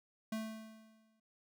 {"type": "tone with exponential decay", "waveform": "square", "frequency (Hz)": 220, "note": "A3", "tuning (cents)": 0, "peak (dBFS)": -36, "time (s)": [0.32, 1.2], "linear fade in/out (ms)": 5, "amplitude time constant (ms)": 190, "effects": []}